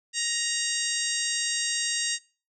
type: harmonic tone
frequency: 938 Hz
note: A#5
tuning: 11 cents sharp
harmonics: 2 / 3 / 4 / 5 / 6 / 7 / 8 / 9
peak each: -34 / -34 / -34 / -34 / -34 / -34 / -34 / -34 dBFS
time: 0.13-2.19 s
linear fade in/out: 50 ms
effects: noise-tail reverb RT60 0.4 s tail -26 dB re dry